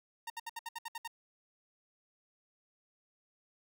sawtooth tone bursts, 922 Hz, A#5, 19 cents flat, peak -35 dBFS, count 9, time 0.27-1.077 s, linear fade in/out 5 ms, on 31 ms, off 66 ms, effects none

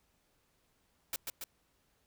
white noise with echo, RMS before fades -36 dBFS, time 1.13-1.16 s, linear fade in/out 2 ms, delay 140 ms, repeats 2, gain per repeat -3 dB, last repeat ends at 1.44 s, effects pink hiss -74 dBFS RMS until 2.06 s

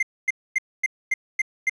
triangle tone bursts, 2093 Hz, C7, in tune, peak -16 dBFS, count 7, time 0-1.696 s, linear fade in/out 5 ms, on 28 ms, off 250 ms, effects resampled to 24000 Hz + 9-bit

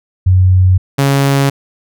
sine / sawtooth tone pair in turn, 92.5 / 138.59 Hz, F#2 / C#3, 0 / 0 cents, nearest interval perfect fifth, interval 700 cents, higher second, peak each -5 dBFS, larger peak neither, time 0.26-0.78 / 0.98-1.5 s, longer neither, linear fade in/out 10 ms, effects none

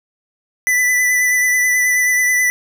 square tone with vibrato, 1989 Hz, B6, 12 cents sharp, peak -13 dBFS, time 0.67-2.5 s, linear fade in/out 0 ms, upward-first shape sine, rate 9.3 Hz, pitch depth 20 cents each way, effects none

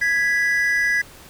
triangle tone pair together, 1661.2 / 1973.1 Hz, G#6 / B6, 0 / -2 cents, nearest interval minor third, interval 298 cents, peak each -18 dBFS, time 0.01-1.02 s, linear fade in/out 10 ms, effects pink hiss -44 dBFS RMS until 1.29 s

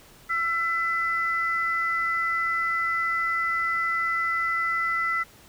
sine tone pair together, 1343.8 / 2005 Hz, E6 / B6, +33 / +26 cents, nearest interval perfect fifth, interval 693 cents, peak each -25 dBFS, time 0.29-5.24 s, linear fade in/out 20 ms, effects tanh soft clip ceiling -15 dBFS + pink hiss -52 dBFS RMS until 5.48 s

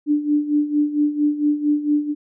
sine tone with tremolo, 295.6 Hz, D4, 11 cents sharp, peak -13 dBFS, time 0.06-2.15 s, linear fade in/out 50 ms, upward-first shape sine, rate 4.4 Hz, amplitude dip 75%, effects none

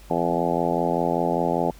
harmonic tone with a mistuned harmonic, 85.1 Hz, F2, 44 cents flat, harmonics 2 / 3 / 4 / 5 / 6 / 7 / 8 / 9 / 10, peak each -29 / -29 / -29 / -29 / -29 / -29 / -29 / -29 / -29 dBFS, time 0.1-1.71 s, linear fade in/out 5 ms, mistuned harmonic 2, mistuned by -21 cents, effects added 50 Hz sine -44 dBFS peak until 1.79 s + pink hiss -51 dBFS RMS until 1.79 s

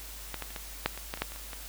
clicks, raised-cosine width 0.3 ms, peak -18 / -19 / -30 / -21 / -9 / -23 / -17 / -24 / -12 / -27 / -28 / -24 dBFS, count 12, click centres 0.343 / 0.423 / 0.505 / 0.562 / 0.86 / 0.976 / 1.139 / 1.174 / 1.22 / 1.32 / 1.361 / 1.532 s, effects added 50 Hz sine -45 dBFS peak until 1.68 s + white hiss -45 dBFS RMS until 1.68 s

